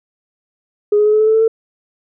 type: tone with pitch steps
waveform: sine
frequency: 415.3 / 419.9 / 424.5 / 429.2 / 433.9 / 438.7 / 443.6 / 448.5 Hz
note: G#4 / G#4 / G#4 / A4 / A4 / A4 / A4 / A4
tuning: 0 / +19 / +38 / -43 / -24 / -5 / +14 / +33 cents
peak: -8 dBFS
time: 0.92-1.48 s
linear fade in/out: 5 ms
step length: 70 ms
effects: tanh soft clip ceiling -4 dBFS